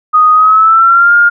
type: tone with pitch glide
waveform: sine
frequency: 1244.5 to 1413.1 Hz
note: D#6 to F6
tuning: 0 to +20 cents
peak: -3 dBFS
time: 0.13-1.3 s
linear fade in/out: 20 ms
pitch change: +220 cents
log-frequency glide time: 0.33-1.14 s
effects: none